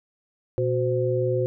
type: tone cluster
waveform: sine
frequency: 120.9 / 368.2 / 515 Hz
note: B2 / F#4 / C5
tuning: -36 / -8 / -28 cents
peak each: -25 dBFS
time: 0.58-1.46 s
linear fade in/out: 0 ms
effects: none